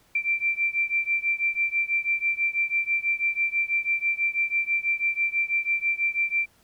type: beating tone pair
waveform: sine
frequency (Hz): 2349 / 2355.1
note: D7 / D7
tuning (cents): 0 / +4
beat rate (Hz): 6.1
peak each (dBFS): -25 / -26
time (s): 0.15-6.46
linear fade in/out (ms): 5
effects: pink hiss -61 dBFS RMS until 6.63 s